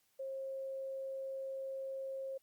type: tone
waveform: sine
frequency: 536 Hz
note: C5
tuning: 42 cents sharp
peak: -39 dBFS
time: 0.19-2.38 s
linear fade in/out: 10 ms
effects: white hiss -75 dBFS RMS until 2.42 s + Opus 48 kbps